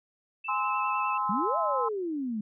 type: tone with vibrato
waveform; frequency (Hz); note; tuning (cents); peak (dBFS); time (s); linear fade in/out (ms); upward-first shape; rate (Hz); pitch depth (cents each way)
sine; 2637; E7; 0; -35; 0.44-1.18; 10; sine; 9.9; 17
type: chord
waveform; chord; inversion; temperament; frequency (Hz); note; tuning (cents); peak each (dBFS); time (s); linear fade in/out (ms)
sine; Ab augmented; none; just; 830.6 / 1038.3 / 1297.8; Ab5 / C6 / E6; 0 / -14 / -27; -33 / -28 / -32; 0.48-1.89; 10
type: exponential two-way sweep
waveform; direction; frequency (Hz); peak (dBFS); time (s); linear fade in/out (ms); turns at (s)
sine; up then down; 179.6 to 695 to 204.8; -29; 1.29-2.41; 5; 1.58
effects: none